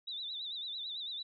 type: tone with vibrato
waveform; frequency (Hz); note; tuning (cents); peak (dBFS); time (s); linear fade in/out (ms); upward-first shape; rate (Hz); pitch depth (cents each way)
sine; 3729; A#7; 0; -38; 0.07-1.23; 10; sine; 9; 110
effects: none